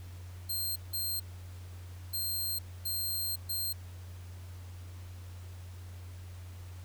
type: tone bursts at uneven times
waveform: 5% pulse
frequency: 4186 Hz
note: C8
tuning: in tune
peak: -25 dBFS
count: 5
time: 0.49-0.76 / 0.93-1.2 / 2.13-2.59 / 2.85-3.36 / 3.49-3.73 s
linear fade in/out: 10 ms
effects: added 90 Hz sine -43 dBFS peak until 6.84 s + pink hiss -57 dBFS RMS until 6.84 s